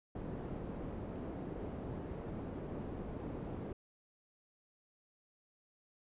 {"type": "low-pass noise", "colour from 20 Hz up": "white", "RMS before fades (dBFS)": -43, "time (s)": [0.15, 3.73], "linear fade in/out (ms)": 5, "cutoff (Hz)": 360, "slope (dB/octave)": 12, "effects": ["resampled to 8000 Hz"]}